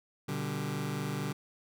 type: chord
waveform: sawtooth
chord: G major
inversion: first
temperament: just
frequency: 122.5 / 147 / 196 Hz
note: B2 / D3 / G3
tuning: -14 / +2 / 0 cents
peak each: -35 / -31 / -34 dBFS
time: 0.28-1.33 s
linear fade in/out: 10 ms
effects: none